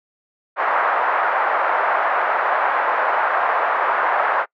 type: band-pass noise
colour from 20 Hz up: pink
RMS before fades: -19 dBFS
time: 0.56-4.46 s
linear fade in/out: 50 ms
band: 660 to 1600 Hz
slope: 24 dB/octave
effects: noise-tail reverb RT60 0.1 s tail -25 dB re dry